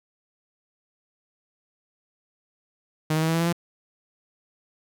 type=tone with pitch steps; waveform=sawtooth; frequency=155.56 / 158.1 / 160.67 / 163.29 / 165.96 / 168.66 / 171.41 Hz; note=D#3 / D#3 / E3 / E3 / E3 / E3 / F3; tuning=0 / +28 / -44 / -16 / +12 / +40 / -32 cents; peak=-17 dBFS; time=3.1-3.527 s; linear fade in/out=5 ms; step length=61 ms; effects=none